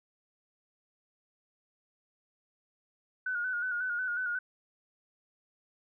sine tone with vibrato, 1468 Hz, F#6, 14 cents flat, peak -30 dBFS, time 3.26-4.39 s, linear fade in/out 5 ms, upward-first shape square, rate 5.5 Hz, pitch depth 46 cents each way, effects none

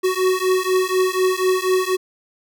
square beating tone pair, 370 / 374.1 Hz, F#4 / F#4, 0 / +19 cents, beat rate 4.1 Hz, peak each -20 dBFS, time 0.03-1.97 s, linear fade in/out 20 ms, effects none

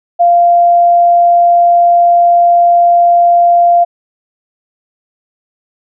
sine tone, 694 Hz, F5, 11 cents flat, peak -4 dBFS, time 0.19-3.85 s, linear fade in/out 20 ms, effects none

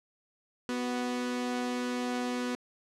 sawtooth tone pair together, 246.9 / 371.2 Hz, B3 / F#4, 0 / +6 cents, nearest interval perfect fifth, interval 706 cents, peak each -27 / -36 dBFS, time 0.69-2.55 s, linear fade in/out 0 ms, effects low-pass 8000 Hz 12 dB/octave

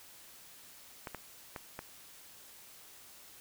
clicks, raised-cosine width 0.5 ms, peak -25 dBFS, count 4, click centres 1.072 / 1.147 / 1.562 / 1.791 s, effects white hiss -55 dBFS RMS until 3.4 s

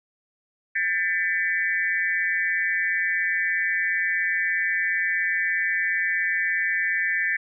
sine tone cluster, 1604 / 1781 / 2004 / 2254 Hz, G6 / A6 / B6 / C#7, +39 / +21 / +25 / +28 cents, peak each -30 / -24 / -27 / -30 dBFS, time 0.75-7.37 s, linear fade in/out 10 ms, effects none

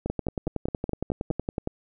two click trains, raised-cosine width 2 ms, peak -14 / -15 dBFS, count 18 / 7, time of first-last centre 0.1-1.674 / 0.06-1.31 s, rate 10.8 / 4.8 Hz, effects none

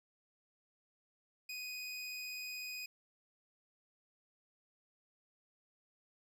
25% pulse tone, 2494 Hz, D#7, 3 cents sharp, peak -38 dBFS, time 1.49-2.86 s, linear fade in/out 5 ms, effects none

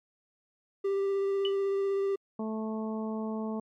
triangle tone with vibrato, 393.8 Hz, G4, 8 cents sharp, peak -24 dBFS, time 0.84-2.16 s, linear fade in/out 10 ms, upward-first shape sine, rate 16 Hz, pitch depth 11 cents each way
sine tone with exponential decay, 2960 Hz, F#7, in tune, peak -27 dBFS, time 1.45-1.56 s, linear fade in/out 1 ms, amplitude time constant 22 ms
harmonic tone, 218.9 Hz, A3, 9 cents flat, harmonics 1 / 2 / 3 / 4 / 5, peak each -32 / -38 / -42 / -44 / -46 dBFS, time 2.39-3.6 s, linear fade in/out 5 ms
effects MP3 64 kbps

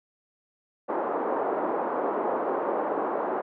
pink band-pass noise, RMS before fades -28 dBFS, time 0.88-3.42 s, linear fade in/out 20 ms, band 330 to 1100 Hz, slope 24 dB/octave, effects none

